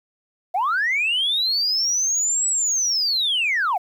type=linear two-way sweep; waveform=sine; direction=up then down; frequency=674 to 7902 to 674 Hz; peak=-17 dBFS; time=0.54-3.78 s; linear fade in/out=10 ms; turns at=2.49 s; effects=tanh soft clip ceiling -15 dBFS + 9-bit